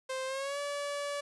sawtooth tone with pitch glide, 523.3 to 574 Hz, C5 to D5, 0 to -40 cents, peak -30 dBFS, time 0.09-1.21 s, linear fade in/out 10 ms, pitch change +160 cents, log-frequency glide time 0.26-0.59 s, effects resampled to 24000 Hz + 10-bit

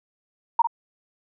sine tone with echo, 932.3 Hz, A#5, in tune, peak -13 dBFS, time 0.59-0.62 s, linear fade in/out 5 ms, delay 52 ms, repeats 1, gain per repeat -8 dB, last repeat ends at 0.672 s, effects none

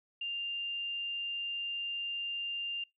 sine tone, 2795 Hz, F7, 1 cent sharp, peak -34 dBFS, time 0.21-2.84 s, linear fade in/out 5 ms, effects noise-tail reverb RT60 0.2 s tail -25 dB re dry

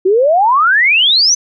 sine exponential sweep, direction up, 359.8 to 6200 Hz, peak -7 dBFS, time 0.05-1.35 s, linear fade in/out 10 ms, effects none

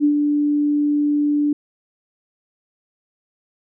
sine tone with ADSR envelope, 293.4 Hz, D4, 2 cents flat, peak -11 dBFS, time 0-1.53 s, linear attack 42 ms, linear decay 91 ms, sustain -4 dB, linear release 4 ms, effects none

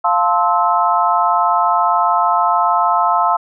sine chord, F major seventh, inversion none, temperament equal with one note detuned, 698.5 / 880 / 1046.5 / 1299.6 Hz, F5 / A5 / C6 / E6, 0 / 0 / 0 / -25 cents, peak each -17 dBFS, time 0.04-3.37 s, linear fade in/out 10 ms, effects none

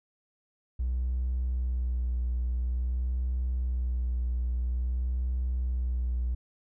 triangle tone with vibrato, 61.74 Hz, B1, in tune, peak -23 dBFS, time 0.79-6.35 s, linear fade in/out 10 ms, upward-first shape sine, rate 0.49 Hz, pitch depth 26 cents each way, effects tanh soft clip ceiling -23 dBFS

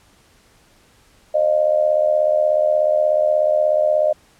sine tone with amplitude modulation, 611 Hz, D#5, 32 cents flat, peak -10 dBFS, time 1.34-4.13 s, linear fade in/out 10 ms, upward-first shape sine, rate 76.6 Hz, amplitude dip 75%, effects pink hiss -54 dBFS RMS until 4.39 s + low-pass 11000 Hz 12 dB/octave

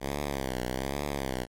5% pulse tone with vibrato, 67 Hz, C2, 42 cents sharp, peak -19 dBFS, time 0-1.47 s, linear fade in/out 50 ms, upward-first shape triangle, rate 1.2 Hz, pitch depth 160 cents each way, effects MP3 64 kbps

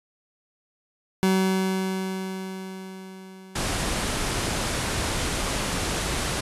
30% pulse tone with exponential decay, 189.2 Hz, F#3, 39 cents sharp, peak -15 dBFS, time 1.23-4.82 s, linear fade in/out 0 ms, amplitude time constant 780 ms
pink low-pass noise, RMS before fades -27 dBFS, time 3.55-6.41 s, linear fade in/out 10 ms, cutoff 11000 Hz, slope 48 dB/octave
effects resampled to 32000 Hz

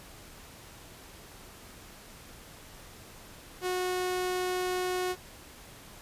sawtooth tone, 365.1 Hz, F#4, 23 cents flat, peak -25 dBFS, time 3.61-5.16 s, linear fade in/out 50 ms, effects pink hiss -50 dBFS RMS until 6.01 s + resampled to 32000 Hz

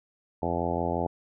harmonic tone, 85.7 Hz, F2, 32 cents flat, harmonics 1 / 2 / 3 / 4 / 5 / 6 / 7 / 8 / 9 / 10, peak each -35 / -35 / -35 / -35 / -35 / -35 / -35 / -35 / -35 / -35 dBFS, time 0.42-1.07 s, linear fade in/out 5 ms, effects none

